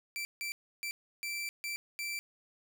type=tone bursts at uneven times; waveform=sawtooth; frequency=2338 Hz; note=D7; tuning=8 cents flat; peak=-32 dBFS; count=6; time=0.16-0.25 / 0.41-0.52 / 0.83-0.91 / 1.23-1.49 / 1.64-1.76 / 1.99-2.19 s; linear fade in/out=0 ms; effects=none